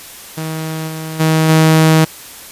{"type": "tone with level steps", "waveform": "sawtooth", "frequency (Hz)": 158.8, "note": "D#3", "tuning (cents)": 36, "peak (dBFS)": [-16, -19, -6, -3], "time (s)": [0.37, 2.05], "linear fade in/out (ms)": 10, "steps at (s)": [0.87, 1.19, 1.48], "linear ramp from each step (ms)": 20, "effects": ["white hiss -34 dBFS RMS until 2.51 s", "resampled to 32000 Hz"]}